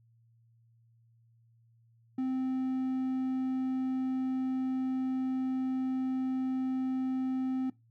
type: tone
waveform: triangle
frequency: 260 Hz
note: C4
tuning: 11 cents flat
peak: -27 dBFS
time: 2.18-7.7 s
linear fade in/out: 5 ms
effects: noise-tail reverb RT60 0.2 s tail -20 dB re dry + added 115 Hz sine -62 dBFS peak until 7.9 s